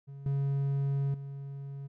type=tone with level steps; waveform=triangle; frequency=138.9 Hz; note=C#3; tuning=4 cents sharp; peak=-40 / -25 / -36 dBFS; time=0.07-1.88 s; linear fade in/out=20 ms; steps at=0.26 / 1.14 s; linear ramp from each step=2 ms; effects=none